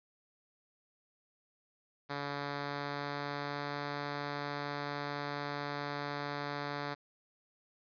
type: tone with pitch glide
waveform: 5% pulse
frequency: 142.9 to 144.39 Hz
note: D3 to D3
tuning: -47 to -29 cents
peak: -25 dBFS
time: 2.09-6.95 s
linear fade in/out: 20 ms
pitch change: +18 cents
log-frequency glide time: 2.29-3.8 s
effects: resampled to 11025 Hz + 11-bit